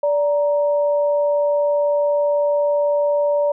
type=tone pair together; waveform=sine; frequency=582 / 936 Hz; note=D5 / A#5; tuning=-16 / +7 cents; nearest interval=minor sixth; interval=823 cents; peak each=-15 / -27 dBFS; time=0.03-3.52 s; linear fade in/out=5 ms; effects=none